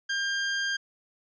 sawtooth tone, 1600 Hz, G6, 35 cents sharp, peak -23 dBFS, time 0.09-0.77 s, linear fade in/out 10 ms, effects resampled to 16000 Hz

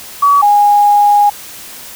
sine tone pair in turn, 1137 / 822.5 Hz, C#6 / G#5, +44 / -17 cents, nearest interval tritone, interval 561 cents, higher first, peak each -5 dBFS, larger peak neither, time 0.22-0.42 / 0.42-1.3 s, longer second, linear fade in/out 10 ms, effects white hiss -31 dBFS RMS until 1.95 s

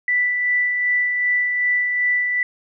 sine tone with tremolo, 1975.5 Hz, B6, in tune, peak -15 dBFS, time 0.08-2.43 s, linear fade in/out 2 ms, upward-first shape sine, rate 2.6 Hz, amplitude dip 35%, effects none

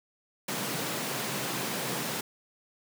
pink high-pass noise, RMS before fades -33 dBFS, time 0.48-2.21 s, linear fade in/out 5 ms, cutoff 120 Hz, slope 96 dB/octave, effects none

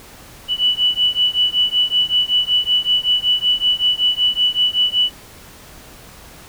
sine beating tone pair, 2960 / 2965.3 Hz, F#7 / F#7, 0 / +3 cents, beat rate 5.3 Hz, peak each -17 dBFS, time 0.48-5.12 s, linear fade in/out 50 ms, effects pink hiss -41 dBFS RMS until 6.48 s

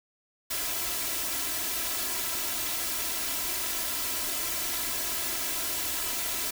white noise with comb filter, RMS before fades -31 dBFS, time 0.5-6.51 s, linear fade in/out 10 ms, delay 3 ms, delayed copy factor +0.75, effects none

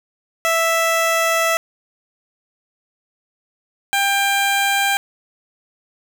15% pulse tone pair in turn, 659.3 / 795 Hz, E5 / G5, 0 / +24 cents, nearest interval minor third, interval 324 cents, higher second, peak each -9 dBFS, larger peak neither, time 0.45-1.57 / 3.93-4.97 s, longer first, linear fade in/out 0 ms, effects none

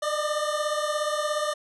25% pulse beating tone pair, 596 / 613 Hz, D5 / D#5, +25 / -26 cents, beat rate 17 Hz, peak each -23 / -26 dBFS, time 0.02-1.54 s, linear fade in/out 10 ms, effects resampled to 24000 Hz

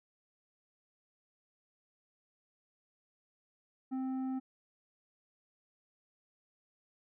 sine tone with tanh clipping, 261.6 Hz, C4, in tune, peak -35 dBFS, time 3.91-4.4 s, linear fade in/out 20 ms, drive 8 dB, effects none

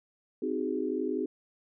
sine chord, Ab dominant seventh, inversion first, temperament just, 259.6 / 311.5 / 373.8 / 415.3 Hz, C4 / Eb4 / Gb4 / Ab4, -13 / +2 / +18 / 0 cents, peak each -34 dBFS, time 0.42-1.26 s, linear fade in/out 5 ms, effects none

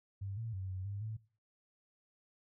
sine tone with pitch steps, 98.4 / 113.7 / 94.8 / 93.5 / 100.5 / 109.5 Hz, G2 / A#2 / F#2 / F#2 / G2 / A2, +7 / -43 / +43 / +19 / +44 / -8 cents, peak -38 dBFS, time 0.21-1.17 s, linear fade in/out 10 ms, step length 160 ms, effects noise-tail reverb RT60 0.4 s tail -20 dB re dry

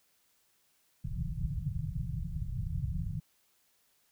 white low-pass noise, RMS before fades -35 dBFS, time 1.04-3.2 s, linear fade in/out 10 ms, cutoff 170 Hz, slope 96 dB/octave, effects white hiss -71 dBFS RMS until 4.11 s

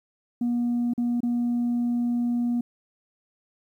sine tone with dropouts, 240 Hz, B3, 49 cents flat, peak -20 dBFS, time 0.41-2.61 s, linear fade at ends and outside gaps 5 ms, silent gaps 0.936-0.978 / 1.205-1.231 s, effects tanh soft clip ceiling -20 dBFS + 10-bit

